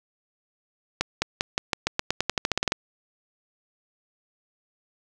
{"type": "accelerating click train", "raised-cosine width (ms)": 0.2, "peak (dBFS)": -5, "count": 17, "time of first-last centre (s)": [1.01, 2.721], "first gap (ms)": 210, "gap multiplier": 0.9, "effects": []}